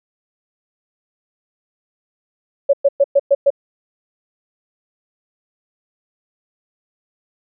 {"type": "tone bursts", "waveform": "sine", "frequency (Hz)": 559, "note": "C#5", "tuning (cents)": 14, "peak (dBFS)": -8, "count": 6, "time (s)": [2.69, 3.504], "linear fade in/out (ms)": 10, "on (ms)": 44, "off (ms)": 110, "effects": []}